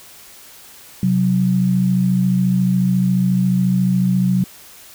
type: tone pair together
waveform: sine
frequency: 130.81 / 184.99 Hz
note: C3 / F#3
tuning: 0 / 0 cents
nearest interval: tritone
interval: 600 cents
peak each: -19 / -14 dBFS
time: 1.03-4.44 s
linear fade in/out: 2 ms
effects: white hiss -42 dBFS RMS until 4.94 s